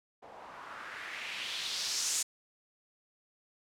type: noise with low-pass filter sweep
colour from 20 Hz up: blue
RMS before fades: -38 dBFS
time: 0.22-2.23 s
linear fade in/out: 10 ms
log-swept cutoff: 690 to 7700 Hz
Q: 2.3
effects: none